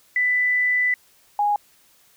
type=tone pair in turn; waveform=sine; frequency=1990 / 825.6 Hz; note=B6 / G#5; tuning=+13 / -10 cents; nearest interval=octave + minor third; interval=1523 cents; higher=first; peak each=-17 / -17 dBFS; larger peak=neither; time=0.16-0.94 / 1.39-1.56 s; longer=first; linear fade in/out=2 ms; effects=white hiss -57 dBFS RMS until 2.16 s